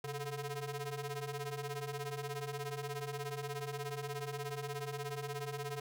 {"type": "ring-modulated tone", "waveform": "sawtooth", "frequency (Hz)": 287.3, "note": "D4", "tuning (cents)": -38, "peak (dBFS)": -32, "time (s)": [0.04, 5.8], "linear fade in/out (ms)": 5, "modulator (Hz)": 152, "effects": []}